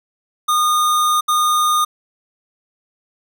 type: tone bursts at uneven times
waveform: square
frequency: 1225 Hz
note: D#6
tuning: 27 cents flat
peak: -14 dBFS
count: 2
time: 0.48-1.21 / 1.28-1.85 s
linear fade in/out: 10 ms
effects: none